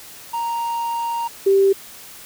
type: tone pair in turn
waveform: triangle / sine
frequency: 932.3 / 391.1 Hz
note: A#5 / G4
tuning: 0 / -4 cents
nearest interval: octave + minor third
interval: 1504 cents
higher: first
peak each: -19 / -11 dBFS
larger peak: second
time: 0.33-1.28 / 1.46-1.73 s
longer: first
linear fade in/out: 10 ms
effects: white hiss -40 dBFS RMS until 2.25 s